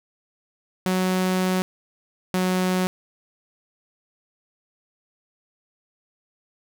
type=tone pair in turn; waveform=sawtooth; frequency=185.2 / 184.18 Hz; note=F#3 / F#3; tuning=+2 / -8 cents; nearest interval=unison; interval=10 cents; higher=first; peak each=-16 dBFS; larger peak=neither; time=0.86-1.62 / 2.34-2.87 s; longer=first; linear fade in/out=0 ms; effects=none